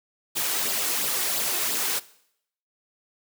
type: noise with flanger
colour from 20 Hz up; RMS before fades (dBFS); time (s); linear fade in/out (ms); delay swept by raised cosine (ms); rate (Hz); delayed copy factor
white; -26; 0.35-2; 20; 0.23 to 2.73; 2.9; +0.5
effects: noise-tail reverb RT60 0.7 s tail -19 dB re dry + high-pass 200 Hz 12 dB/octave